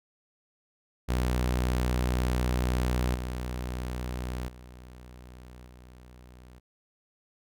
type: tone with level steps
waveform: sawtooth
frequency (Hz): 61.9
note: B1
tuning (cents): +5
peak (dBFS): -21 / -28 / -42 / -45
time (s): 1.08-6.6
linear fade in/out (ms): 20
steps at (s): 3.15 / 4.48 / 5.66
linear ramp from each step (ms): 2
effects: none